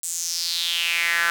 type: tone with high-pass filter sweep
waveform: sawtooth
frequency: 170 Hz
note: F3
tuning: 46 cents flat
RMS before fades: -24 dBFS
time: 0.03-1.3 s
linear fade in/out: 0 ms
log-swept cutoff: 8100 to 1500 Hz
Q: 4.5
effects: none